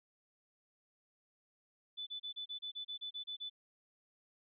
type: tone bursts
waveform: sine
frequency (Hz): 3492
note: A7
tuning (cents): -14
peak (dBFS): -40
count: 12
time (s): 1.97-3.499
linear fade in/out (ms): 20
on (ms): 99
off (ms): 31
effects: none